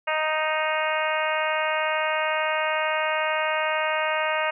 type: harmonic tone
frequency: 311.1 Hz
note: D#4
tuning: in tune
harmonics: 2 / 3 / 4 / 5 / 6 / 7 / 8 / 9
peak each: -27 / -29 / -30 / -31 / -32 / -32 / -33 / -34 dBFS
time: 0.07-4.51 s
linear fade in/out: 10 ms
effects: none